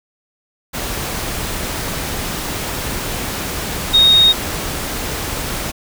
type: tone in noise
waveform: sine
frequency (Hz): 3729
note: A#7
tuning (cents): 0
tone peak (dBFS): -7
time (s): 3.93-4.33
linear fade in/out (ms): 20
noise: pink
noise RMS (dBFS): -23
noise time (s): 0.73-5.72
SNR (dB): +13
effects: none